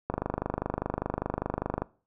click train, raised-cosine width 1 ms, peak -14 dBFS, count 44, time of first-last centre 0.1-1.82 s, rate 25 Hz, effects noise-tail reverb RT60 0.4 s tail -21 dB re dry

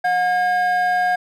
triangle tone pair together, 723.7 / 1623 Hz, F#5 / G#6, -39 / -40 cents, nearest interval octave + major second, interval 1399 cents, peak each -14 / -19 dBFS, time 0.04-1.16 s, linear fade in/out 10 ms, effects tanh soft clip ceiling -9 dBFS

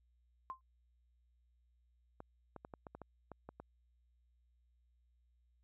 sine tone with exponential decay, 1046.5 Hz, C6, in tune, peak -37 dBFS, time 0.5-0.61 s, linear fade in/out 0 ms, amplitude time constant 22 ms
clicks, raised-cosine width 1 ms, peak -34 dBFS, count 10, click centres 2.204 / 2.563 / 2.649 / 2.738 / 2.868 / 2.95 / 3.017 / 3.317 / 3.49 / 3.6 s
effects added 60 Hz sine -70 dBFS peak until 5.63 s

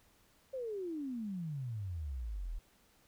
sine exponential sweep, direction down, 544 to 37 Hz, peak -37 dBFS, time 0.53-2.59 s, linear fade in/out 10 ms, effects pink hiss -68 dBFS RMS until 3.07 s

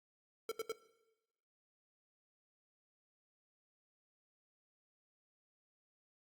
square tone bursts, 449.8 Hz, A4, 38 cents sharp, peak -37 dBFS, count 3, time 0.49-0.72 s, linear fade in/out 2 ms, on 26 ms, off 76 ms, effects noise-tail reverb RT60 1.0 s tail -17 dB re dry + Opus 48 kbps

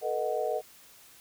sine chord, B dominant seventh, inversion third, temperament equal with one note detuned, 440 / 487.1 / 622.3 / 740 Hz, A4 / B4 / D#5 / F#5, 0 / -24 / 0 / 0 cents, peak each -33 / -33 / -32 / -34 dBFS, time 0.01-0.62 s, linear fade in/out 50 ms, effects white hiss -55 dBFS RMS until 1.2 s

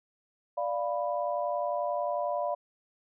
sine chord, B diminished, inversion first, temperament equal, 587.3 / 698.5 / 987.8 Hz, D5 / F5 / B5, 0 / 0 / 0 cents, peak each -31 / -32 / -35 dBFS, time 0.57-2.55 s, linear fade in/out 10 ms, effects none

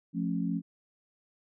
sine chord, F augmented, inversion none, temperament just, 174.61 / 218.3 / 272.8 Hz, F3 / A3 / C#4, 0 / -13 / -28 cents, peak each -31 / -34 / -33 dBFS, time 0.13-0.62 s, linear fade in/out 50 ms, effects none

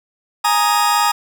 40% pulse chord, Ab suspended second, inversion none, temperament just, 830.6 / 934.4 / 1245.9 Hz, Ab5 / Bb5 / Eb6, 0 / +4 / +2 cents, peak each -17 dBFS, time 0.44-1.12 s, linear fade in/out 10 ms, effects none

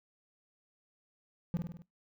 triangle tone with echo, 171.9 Hz, F3, 27 cents flat, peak -26 dBFS, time 1.54-1.57 s, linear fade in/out 0 ms, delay 50 ms, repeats 5, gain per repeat -4 dB, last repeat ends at 1.82 s, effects noise-tail reverb RT60 0.2 s tail -22 dB re dry

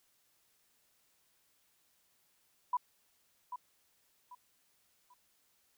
sine tone with echo, 987.8 Hz, B5, in tune, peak -28 dBFS, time 2.73-2.77 s, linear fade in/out 5 ms, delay 790 ms, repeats 3, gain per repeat -10 dB, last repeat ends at 5.14 s, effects white hiss -73 dBFS RMS until 5.77 s

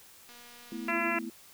click train, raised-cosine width 0.2 ms, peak -36 dBFS, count 149, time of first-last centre 0.29-0.907 s, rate 240 Hz
sine chord, A suspended second, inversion none, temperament equal, 220 / 246.9 / 329.6 Hz, A3 / B3 / E4, 0 / 0 / 0 cents, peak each -40 dBFS, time 0.72-1.3 s, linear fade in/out 2 ms
harmonic tone, 338.6 Hz, E4, 46 cents sharp, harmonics 1 / 2 / 3 / 4 / 5 / 6 / 7 / 8, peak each -36 / -36 / -36 / -36 / -36 / -36 / -36 / -36 dBFS, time 0.88-1.19 s, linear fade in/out 5 ms
effects white hiss -55 dBFS RMS until 1.53 s

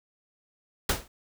pink noise with exponential decay, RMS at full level -20 dBFS, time 0.89-1.08 s, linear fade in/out 5 ms, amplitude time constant 41 ms, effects none

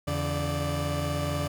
30% pulse tone cluster, 83.5 / 142.9 / 588 Hz, E2 / D3 / D5, +23 / -47 / +2 cents, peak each -29 / -28 / -30 dBFS, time 0.07-1.48 s, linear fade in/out 10 ms, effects none

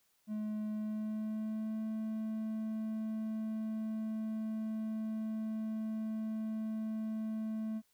triangle tone with pitch glide, 213.5 to 219.1 Hz, G#3 to A3, +48 to -7 cents, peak -33 dBFS, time 0.27-7.82 s, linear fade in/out 50 ms, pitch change +45 cents, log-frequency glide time 0.7-1.82 s, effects white hiss -74 dBFS RMS until 7.93 s

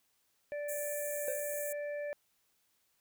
harmonic tone, 585 Hz, D5, 7 cents flat, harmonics 1 / 3 / 4, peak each -36 / -47 / -53 dBFS, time 0.52-2.13 s, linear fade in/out 0 ms
pink high-pass noise, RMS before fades -42 dBFS, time 0.68-1.73 s, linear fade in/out 10 ms, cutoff 6700 Hz, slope 96 dB/octave
triangle tone with exponential decay, 523.3 Hz, C5, in tune, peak -30 dBFS, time 1.28-1.51 s, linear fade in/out 1 ms, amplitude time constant 49 ms
effects white hiss -75 dBFS RMS until 3 s

